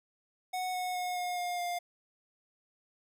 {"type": "tone with pitch steps", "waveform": "square", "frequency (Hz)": [737, 730.2, 723.5, 716.8, 710.3, 703.7], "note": ["F#5", "F#5", "F#5", "F5", "F5", "F5"], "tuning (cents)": [-7, -23, -39, 45, 29, 13], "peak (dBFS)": -33, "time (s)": [0.53, 1.79], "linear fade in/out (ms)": 10, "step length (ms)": 210, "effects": []}